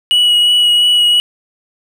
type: tone with vibrato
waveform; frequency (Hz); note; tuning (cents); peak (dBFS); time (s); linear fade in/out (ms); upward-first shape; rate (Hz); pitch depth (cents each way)
triangle; 2922; F#7; -22; -6; 0.11-1.2; 0; sine; 2.9; 12
effects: none